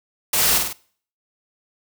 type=noise with echo; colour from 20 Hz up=white; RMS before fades=-19 dBFS; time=0.33-0.58 s; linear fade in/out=5 ms; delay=50 ms; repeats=3; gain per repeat=-4 dB; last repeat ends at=0.73 s; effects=noise-tail reverb RT60 0.5 s tail -22 dB re dry